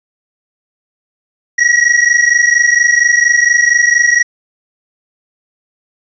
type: tone pair together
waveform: square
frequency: 1900 / 1924.3 Hz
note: A#6 / B6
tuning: +33 / -45 cents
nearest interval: unison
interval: 22 cents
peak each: -11 dBFS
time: 1.58-4.23 s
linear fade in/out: 10 ms
effects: resampled to 16000 Hz + 7-bit